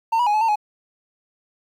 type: tone with pitch steps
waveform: triangle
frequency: 907 / 971 / 832 / 857 / 906 / 841 Hz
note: A#5 / B5 / G#5 / A5 / A#5 / G#5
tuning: -48 / -30 / +3 / -46 / -50 / +22 cents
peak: -14 dBFS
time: 0.12-0.558 s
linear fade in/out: 10 ms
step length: 73 ms
effects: 9-bit